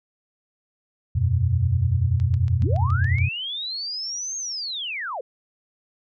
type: chord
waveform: sine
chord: E suspended second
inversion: none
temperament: equal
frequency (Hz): 82.41 / 92.5 / 123.47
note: E2 / F#2 / B2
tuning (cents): 0 / 0 / 0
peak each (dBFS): -24 / -21 / -22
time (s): 1.15-3.29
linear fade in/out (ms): 10
type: click train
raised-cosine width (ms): 0.2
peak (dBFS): -26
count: 8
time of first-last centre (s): 2.2-3.185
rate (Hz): 7.11
type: linear two-way sweep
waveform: sine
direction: up then down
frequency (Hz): 136.2 to 6500 to 446.6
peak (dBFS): -27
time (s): 2.61-5.21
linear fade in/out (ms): 5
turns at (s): 4.37
effects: none